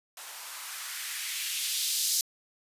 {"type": "noise with band-pass filter sweep", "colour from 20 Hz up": "violet", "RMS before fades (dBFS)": -33, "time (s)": [0.17, 2.21], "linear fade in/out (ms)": 2, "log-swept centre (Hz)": [730, 5200], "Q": 1.5, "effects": ["resampled to 32000 Hz"]}